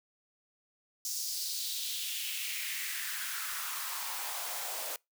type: noise with high-pass filter sweep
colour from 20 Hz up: white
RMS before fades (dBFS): -37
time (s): 1.05-4.96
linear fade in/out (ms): 2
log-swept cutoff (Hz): 5800 to 550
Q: 2.9
effects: noise-tail reverb RT60 0.2 s tail -25 dB re dry